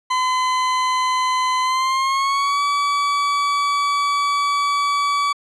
40% pulse tone with pitch glide, 1019 to 1143.8 Hz, C6 to D6, -46 to -46 cents, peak -16 dBFS, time 0.1-5.33 s, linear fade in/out 10 ms, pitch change +200 cents, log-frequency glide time 1.62-2.62 s, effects low-pass 6000 Hz 12 dB/octave

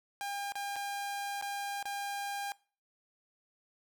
sawtooth tone with dropouts, 804 Hz, G5, 44 cents sharp, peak -32 dBFS, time 0.21-2.52 s, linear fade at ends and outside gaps 0 ms, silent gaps 0.521-0.555 / 0.759-0.764 / 1.413-1.424 / 1.827-1.855 s, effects noise-tail reverb RT60 0.4 s tail -22 dB re dry

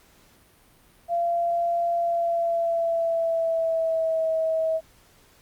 sine tone with pitch glide, 686 to 643.8 Hz, F5 to E5, -31 to -41 cents, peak -21 dBFS, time 1.08-4.81 s, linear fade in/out 50 ms, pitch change -110 cents, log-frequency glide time 1.95-4.3 s, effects pink hiss -57 dBFS RMS until 5.41 s + Opus 48 kbps

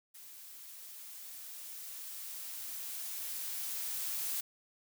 blue noise with level ramp, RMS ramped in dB -52 to -36 dBFS, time 0.14-4.41 s, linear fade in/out 10 ms, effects none

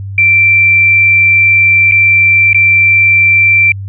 sine tone with dropouts, 2349 Hz, D7, in tune, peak -4 dBFS, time 0.18-3.72 s, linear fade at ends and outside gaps 2 ms, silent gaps 1.913-1.92 / 2.531-2.545 s, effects added 98 Hz sine -19 dBFS peak until 3.88 s

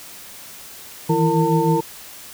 sine tone cluster, 157.9 / 164.4 / 334.2 / 459.3 / 899 Hz, D#3 / E3 / E4 / A#4 / A5, +26 / -4 / +24 / -26 / +37 cents, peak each -21 dBFS, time 1.09-1.81 s, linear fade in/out 10 ms, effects white hiss -39 dBFS RMS until 2.33 s

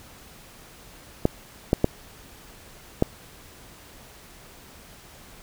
clicks, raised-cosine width 2 ms, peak -4 dBFS, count 4, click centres 1.254 / 1.731 / 1.844 / 3.024 s, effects pink hiss -48 dBFS RMS until 5.42 s

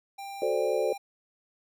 square tone with pitch glide, 792 to 798 Hz, G5 to G5, +18 to +31 cents, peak -38 dBFS, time 0.18-0.98 s, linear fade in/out 10 ms, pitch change +13 cents, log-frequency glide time 0.43-0.52 s
sine chord, D dominant seventh, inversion first, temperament equal, 370 / 440 / 523.3 / 587.3 Hz, F#4 / A4 / C5 / D5, 0 / 0 / 0 / 0 cents, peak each -32 / -29 / -29 / -30 dBFS, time 0.42-0.93 s, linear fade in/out 2 ms
effects none

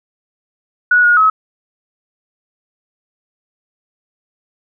sine tone with pitch steps, 1464 / 1439 / 1283 Hz, F#6 / F#6 / E6, -19 / -49 / -47 cents, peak -7 dBFS, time 0.91-1.3 s, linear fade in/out 5 ms, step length 130 ms, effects none

